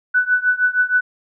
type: tone with tremolo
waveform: sine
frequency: 1491 Hz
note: F#6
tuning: 13 cents sharp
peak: -10 dBFS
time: 0.14-1.01 s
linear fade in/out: 10 ms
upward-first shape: triangle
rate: 6.4 Hz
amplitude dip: 95%
effects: none